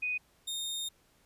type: tone pair in turn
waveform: sine / sawtooth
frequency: 2489 / 3675 Hz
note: D#7 / A#7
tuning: 0 / -25 cents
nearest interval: perfect fifth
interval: 675 cents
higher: second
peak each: -30 / -31 dBFS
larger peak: first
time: 0.02-0.18 / 0.47-0.89 s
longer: second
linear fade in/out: 10 ms
effects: pink hiss -67 dBFS RMS until 1.25 s + resampled to 32000 Hz